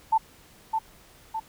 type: tone with echo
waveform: sine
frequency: 887 Hz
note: A5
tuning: 14 cents sharp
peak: -17 dBFS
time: 0.12-0.18 s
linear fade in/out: 10 ms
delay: 610 ms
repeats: 2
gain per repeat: -5 dB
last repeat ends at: 1.4 s
effects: pink hiss -54 dBFS RMS until 1.48 s

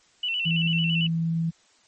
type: tone with vibrato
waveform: sine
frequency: 2827 Hz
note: F7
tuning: 20 cents sharp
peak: -24 dBFS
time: 0.23-1.07 s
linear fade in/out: 5 ms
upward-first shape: square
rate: 9 Hz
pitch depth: 78 cents each way
type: tone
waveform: sine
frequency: 164.81 Hz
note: E3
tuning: in tune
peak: -22 dBFS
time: 0.45-1.51 s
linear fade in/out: 20 ms
effects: white hiss -60 dBFS RMS until 1.87 s + MP3 32 kbps

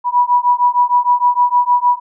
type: beating tone pair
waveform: sine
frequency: 974 / 980.5 Hz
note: B5 / B5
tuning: -24 / -13 cents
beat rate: 6.5 Hz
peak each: -13 / -13 dBFS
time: 0.04-2 s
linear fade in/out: 50 ms
effects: none

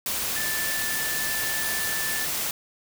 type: tone in noise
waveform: sine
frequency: 1757 Hz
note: A6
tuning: 3 cents flat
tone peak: -30 dBFS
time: 0.36-2.25 s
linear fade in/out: 2 ms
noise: white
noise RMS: -28 dBFS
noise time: 0.06-2.51 s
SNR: -5 dB
effects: none

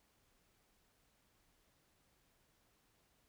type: silence
effects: pink hiss -75 dBFS RMS until 3.28 s

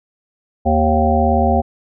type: harmonic tone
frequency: 77.78 Hz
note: D#2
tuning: in tune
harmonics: 1 / 3 / 5 / 7 / 9 / 10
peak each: -17 / -18 / -23 / -20 / -18 / -19 dBFS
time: 0.65-1.62 s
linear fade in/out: 20 ms
effects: none

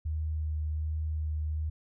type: tone with vibrato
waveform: sine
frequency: 77.4 Hz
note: D#2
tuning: 9 cents flat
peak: -29 dBFS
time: 0.05-1.7 s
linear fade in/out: 10 ms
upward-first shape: sine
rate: 1.3 Hz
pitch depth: 14 cents each way
effects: none

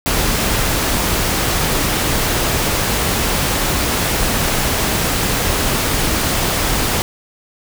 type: noise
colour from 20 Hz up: pink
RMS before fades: -17 dBFS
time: 0.06-7.02 s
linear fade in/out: 0 ms
effects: none

